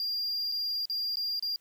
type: tone with dropouts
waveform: triangle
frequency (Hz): 4793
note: D8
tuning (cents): +34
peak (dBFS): -28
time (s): 0-1.56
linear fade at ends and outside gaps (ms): 1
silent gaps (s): 0.517-0.521 / 0.855-0.898 / 1.157-1.17 / 1.395-1.425
effects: white hiss -69 dBFS RMS until 1.6 s